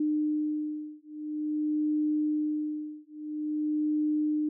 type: beating tone pair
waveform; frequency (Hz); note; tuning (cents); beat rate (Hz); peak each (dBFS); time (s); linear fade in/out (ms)
sine; 302.6 / 303.09; D#4 / D#4; -48 / -45; 0.49; -30; 0-4.49; 5
effects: none